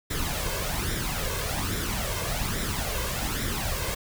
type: noise with flanger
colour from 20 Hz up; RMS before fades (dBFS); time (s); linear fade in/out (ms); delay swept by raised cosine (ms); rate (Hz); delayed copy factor
pink; -29; 0.1-3.95; 10; 0.54 to 1.94; 1.2; +0.6
effects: none